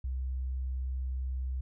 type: tone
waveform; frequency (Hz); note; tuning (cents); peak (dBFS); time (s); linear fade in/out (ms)
sine; 64.5; C2; -24; -31; 0.04-1.61; 5
effects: none